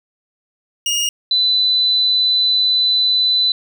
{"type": "tone pair in turn", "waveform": ["25% pulse", "sine"], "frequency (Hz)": [2853, 4001], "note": ["F7", "B7"], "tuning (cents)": [36, 22], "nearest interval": "tritone", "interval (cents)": 586, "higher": "second", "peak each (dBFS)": -12, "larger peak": "neither", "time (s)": [[0.86, 1.09], [1.31, 3.52]], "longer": "second", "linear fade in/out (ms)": 2, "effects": []}